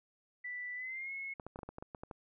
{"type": "tone with pitch glide", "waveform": "sine", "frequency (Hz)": [1975.5, 2179], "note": ["B6", "C#7"], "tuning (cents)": [0, -30], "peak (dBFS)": -39, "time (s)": [0.44, 1.34], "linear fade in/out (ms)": 10, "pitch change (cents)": 170, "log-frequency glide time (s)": [0.75, 1.12]}
{"type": "clicks", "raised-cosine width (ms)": 1, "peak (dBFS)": -30, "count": 11, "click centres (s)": [1.398, 1.466, 1.559, 1.59, 1.632, 1.69, 1.784, 1.825, 1.948, 2.035, 2.112]}
{"effects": []}